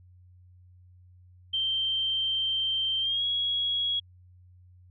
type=tone with pitch glide; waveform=sine; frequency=3136 to 3322 Hz; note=G7 to G#7; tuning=0 to 0 cents; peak=-25 dBFS; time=1.53-4 s; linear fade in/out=10 ms; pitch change=+100 cents; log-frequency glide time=3-3.24 s; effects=added 90 Hz sine -52 dBFS peak until 4.9 s